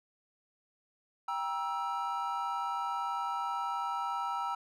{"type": "chord", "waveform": "triangle", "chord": "E diminished", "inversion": "first", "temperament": "just", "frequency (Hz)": [791.1, 949.3, 1318.5], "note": ["G5", "Bb5", "E6"], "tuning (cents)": [16, 31, 0], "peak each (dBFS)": [-36, -34, -34], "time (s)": [1.28, 4.55], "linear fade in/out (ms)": 5, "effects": []}